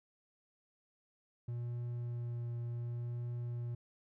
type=tone with vibrato; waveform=triangle; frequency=119.5 Hz; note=A#2; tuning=43 cents sharp; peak=-35 dBFS; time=1.48-3.75 s; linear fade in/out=5 ms; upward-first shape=triangle; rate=0.68 Hz; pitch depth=13 cents each way; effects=none